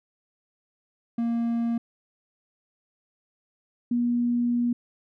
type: tone pair in turn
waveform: triangle / sine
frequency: 233.1 / 240.3 Hz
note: A#3 / B3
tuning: 0 / -47 cents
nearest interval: minor second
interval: 53 cents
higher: second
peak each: -21 dBFS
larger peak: neither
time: 1.18-1.78 / 3.91-4.73 s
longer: second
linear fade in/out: 5 ms
effects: none